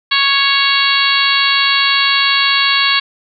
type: harmonic tone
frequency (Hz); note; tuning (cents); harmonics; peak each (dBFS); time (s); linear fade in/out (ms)
554.4; C#5; 0; 2 / 3 / 4 / 5 / 6 / 7 / 8; -18 / -18 / -18 / -18 / -18 / -18 / -18; 0.11-3; 10
effects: none